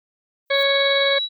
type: noise with exponential growth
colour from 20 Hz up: violet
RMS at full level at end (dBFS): -38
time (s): 0.46-0.63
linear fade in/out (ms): 1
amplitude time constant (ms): 35
type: tone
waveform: sine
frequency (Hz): 3900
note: B7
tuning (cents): -23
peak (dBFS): -21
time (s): 0.5-1.29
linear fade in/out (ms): 50
type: harmonic tone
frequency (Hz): 554.4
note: C#5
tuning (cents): 0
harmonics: 1 / 2 / 3 / 4 / 6 / 7 / 8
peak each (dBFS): -19 / -29 / -25 / -24 / -31 / -30 / -36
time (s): 0.5-1.19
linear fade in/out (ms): 10
effects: none